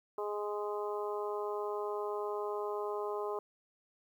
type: harmonic tone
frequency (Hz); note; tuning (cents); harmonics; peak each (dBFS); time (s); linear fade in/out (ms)
207.7; G#3; 0; 2 / 3 / 4 / 5 / 6; -36 / -43 / -43 / -42 / -47; 0.18-3.39; 2
effects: 11-bit